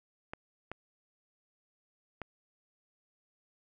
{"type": "clicks", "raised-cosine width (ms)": 0.5, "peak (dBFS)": -24, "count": 3, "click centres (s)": [0.335, 0.716, 2.217], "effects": []}